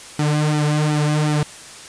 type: tone with flanger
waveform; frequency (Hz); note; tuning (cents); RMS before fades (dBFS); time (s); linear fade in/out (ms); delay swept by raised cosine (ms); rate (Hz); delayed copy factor
sawtooth; 150.5; D3; +43; -18; 0.19-1.43; 2; 1.8 to 4.5; 2.7; -0.75
effects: white hiss -38 dBFS RMS until 1.88 s + resampled to 22050 Hz